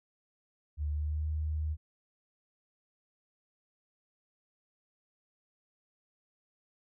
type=tone with pitch glide; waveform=sine; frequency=74.4 to 77.11 Hz; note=D2 to D#2; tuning=+23 to -15 cents; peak=-30 dBFS; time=0.77-1.77 s; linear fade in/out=50 ms; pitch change=+62 cents; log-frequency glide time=0.92-1.26 s; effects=none